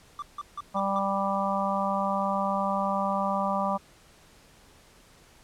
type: tone bursts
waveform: triangle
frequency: 1174.7 Hz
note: D6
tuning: in tune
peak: -30 dBFS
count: 5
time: 0.19-0.99 s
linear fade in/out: 2 ms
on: 32 ms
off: 160 ms
type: harmonic tone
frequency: 196.5 Hz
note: G3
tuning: 4 cents sharp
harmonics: 1 / 3 / 4 / 5 / 6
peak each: -31 / -31 / -31 / -31 / -31 dBFS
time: 0.74-3.78 s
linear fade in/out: 20 ms
effects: pink hiss -56 dBFS RMS until 5.43 s + low-pass 11000 Hz 12 dB/octave